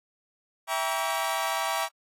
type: chord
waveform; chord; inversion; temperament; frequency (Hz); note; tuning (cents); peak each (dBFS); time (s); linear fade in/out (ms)
sawtooth; E diminished seventh; none; just; 659.3 / 791.1 / 949.3 / 1139.2; E5 / G5 / Bb5 / Db6; 0 / +16 / +31 / +47; -28; 0.67-1.89; 50
effects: AAC 48 kbps